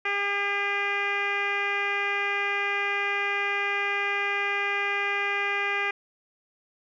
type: tone with low-pass filter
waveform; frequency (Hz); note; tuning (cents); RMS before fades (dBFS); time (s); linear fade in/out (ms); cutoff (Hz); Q
10% pulse; 403; G4; +48; -27; 0.05-5.91; 5; 2300; 3.7
effects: none